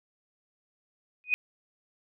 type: tone with exponential growth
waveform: sine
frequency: 2489 Hz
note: D#7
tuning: in tune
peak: -17 dBFS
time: 1.24-1.34 s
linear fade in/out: 0 ms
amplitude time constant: 20 ms
effects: none